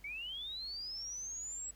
sine linear sweep, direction up, 2199 to 7800 Hz, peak -40 dBFS, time 0.04-1.71 s, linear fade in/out 5 ms, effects added 50 Hz sine -59 dBFS peak until 1.75 s + pink hiss -65 dBFS RMS until 1.75 s

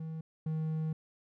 triangle tone pair in turn, 159.9 / 157.79 Hz, D#3 / D#3, +48 / +25 cents, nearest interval unison, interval 23 cents, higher first, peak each -35 / -29 dBFS, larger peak second, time 0-0.21 / 0.46-0.93 s, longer second, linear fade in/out 5 ms, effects none

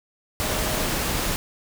sine tone in noise, 622.3 Hz, D#5, in tune, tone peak -34 dBFS, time 0.43-0.87 s, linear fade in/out 0 ms, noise pink, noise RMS -25 dBFS, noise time 0.4-1.36 s, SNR -12 dB, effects none

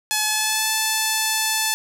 5% pulse tone with pitch glide, 855 to 875 Hz, A5 to A5, -50 to -10 cents, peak -7 dBFS, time 0.11-1.74 s, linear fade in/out 0 ms, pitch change +40 cents, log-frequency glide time 0.24-0.7 s, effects none

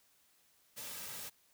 white noise with comb filter, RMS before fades -45 dBFS, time 0.76-1.3 s, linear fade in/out 20 ms, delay 2.8 ms, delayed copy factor -0.5, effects white hiss -70 dBFS RMS until 1.53 s

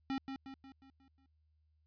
square tone with echo, 268.9 Hz, C4, 47 cents sharp, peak -35 dBFS, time 0.1-0.18 s, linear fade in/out 0 ms, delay 180 ms, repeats 6, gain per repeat -6 dB, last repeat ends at 1.26 s, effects added 77 Hz sine -70 dBFS peak until 1.86 s + resampled to 11025 Hz

